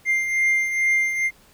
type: beating tone pair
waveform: triangle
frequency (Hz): 2100 / 2102.3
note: C7 / C7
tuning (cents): +6 / +8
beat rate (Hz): 2.3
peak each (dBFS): -17 / -25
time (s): 0.05-1.31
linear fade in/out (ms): 50
effects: pink hiss -54 dBFS RMS until 1.53 s